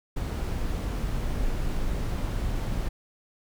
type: noise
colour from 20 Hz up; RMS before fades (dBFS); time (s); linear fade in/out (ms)
brown; -28; 0.16-2.89; 10
effects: none